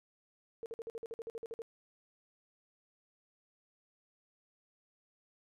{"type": "tone bursts", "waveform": "sine", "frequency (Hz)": 455.9, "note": "A#4", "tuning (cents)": -39, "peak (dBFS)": -39, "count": 13, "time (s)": [0.63, 1.619], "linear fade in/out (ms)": 0, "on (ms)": 29, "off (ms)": 51, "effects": []}